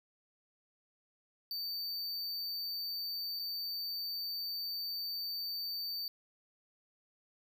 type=tone with dropouts; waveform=square; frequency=4588 Hz; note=D8; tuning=41 cents flat; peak=-37 dBFS; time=1.51-6.08 s; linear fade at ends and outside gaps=1 ms; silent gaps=3.391-3.395 s; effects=none